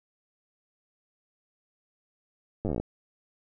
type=slowing click train; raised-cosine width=2 ms; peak=-17 dBFS; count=12; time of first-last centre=2.65-2.8 s; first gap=9 ms; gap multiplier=1.08; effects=none